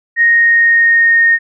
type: tone with pitch glide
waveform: sine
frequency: 1864 to 1846.9 Hz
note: A#6 to A#6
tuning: -1 to -17 cents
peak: -6 dBFS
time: 0.16-1.39 s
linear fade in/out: 50 ms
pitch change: -16 cents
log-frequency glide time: 0.31-1.25 s
effects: none